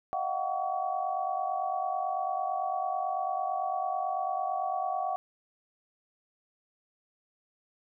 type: tone cluster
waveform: sine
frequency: 629 / 708 / 757 / 1130 Hz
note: D#5 / F5 / F#5 / C#6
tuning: +19 / +23 / +39 / +33 cents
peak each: -39 / -34 / -31 / -37 dBFS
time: 0.13-5.16 s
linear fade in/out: 0 ms
effects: none